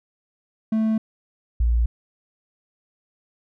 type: tone pair in turn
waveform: triangle / sine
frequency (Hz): 220 / 58.27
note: A3 / A#1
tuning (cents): 0 / 0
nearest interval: octave + major seventh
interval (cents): 2300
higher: first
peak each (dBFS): -16 / -16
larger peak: neither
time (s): 0.72-0.98 / 1.6-1.86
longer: neither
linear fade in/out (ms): 5
effects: none